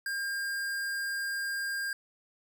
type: tone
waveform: square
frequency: 1606 Hz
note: G6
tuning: 41 cents sharp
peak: -32 dBFS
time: 0.06-1.93 s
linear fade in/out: 2 ms
effects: none